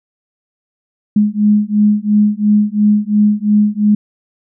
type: beating tone pair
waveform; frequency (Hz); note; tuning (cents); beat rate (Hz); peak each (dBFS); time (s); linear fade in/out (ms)
sine; 207.7 / 210.6; G#3 / G#3; 0 / +24; 2.9; -12; 1.16-3.95; 5
effects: none